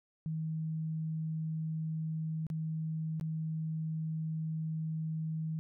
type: tone with dropouts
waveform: sine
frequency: 158.8 Hz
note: D#3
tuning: 36 cents sharp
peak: -33 dBFS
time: 0.26-5.59 s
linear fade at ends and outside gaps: 0 ms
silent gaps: 2.467-2.501 / 3.198-3.211 s
effects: none